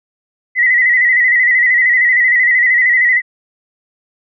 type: tone with vibrato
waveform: sine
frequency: 1970 Hz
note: B6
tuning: 5 cents flat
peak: -8 dBFS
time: 0.55-3.22 s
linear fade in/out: 50 ms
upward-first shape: square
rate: 13 Hz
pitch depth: 50 cents each way
effects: none